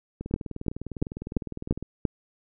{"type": "two click trains", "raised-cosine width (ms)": 3, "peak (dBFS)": [-21, -10], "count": [33, 6], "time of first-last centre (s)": [[0.21, 1.826], [0.34, 2.052]], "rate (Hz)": [19.8, 2.92], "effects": []}